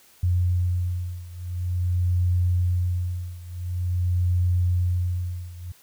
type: beating tone pair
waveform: sine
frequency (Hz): 89 / 89.47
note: F2 / F2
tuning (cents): +33 / +42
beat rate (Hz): 0.47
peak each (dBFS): -23 / -25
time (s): 0.23-5.72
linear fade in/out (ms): 5
effects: white hiss -55 dBFS RMS until 5.82 s